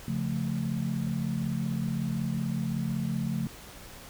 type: chord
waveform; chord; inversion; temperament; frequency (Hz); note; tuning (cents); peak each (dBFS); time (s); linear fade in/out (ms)
sine; Db augmented; none; equal; 138.59 / 174.61 / 220; Db3 / F3 / A3; 0 / 0 / 0; -32; 0.08-3.47; 2
effects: pink hiss -47 dBFS RMS until 4.09 s